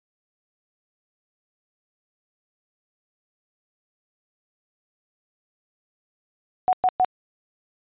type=tone bursts; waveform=sine; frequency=740 Hz; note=F#5; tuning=in tune; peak=-15 dBFS; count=3; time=6.68-7.047 s; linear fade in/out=0 ms; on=49 ms; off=110 ms; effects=resampled to 8000 Hz